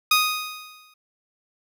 15% pulse tone with exponential decay, 1244.5 Hz, D#6, in tune, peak -8 dBFS, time 0.11-0.94 s, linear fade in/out 5 ms, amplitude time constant 180 ms, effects none

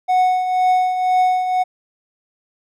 triangle tone with tremolo, 737 Hz, F#5, 7 cents flat, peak -9 dBFS, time 0.08-1.64 s, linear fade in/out 20 ms, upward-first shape triangle, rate 2 Hz, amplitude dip 60%, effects none

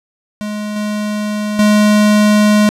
square tone with level steps, 210 Hz, G#3, 19 cents sharp, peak -20 / -17 / -8 dBFS, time 0.41-2.69 s, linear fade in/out 0 ms, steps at 0.76 / 1.59 s, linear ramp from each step 2 ms, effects low-pass 11000 Hz 12 dB/octave

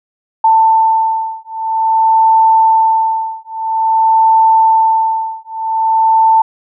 sine beating tone pair, 890 / 890.5 Hz, A5 / A5, +20 / +21 cents, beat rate 0.5 Hz, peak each -11 dBFS, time 0.44-6.42 s, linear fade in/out 5 ms, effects none

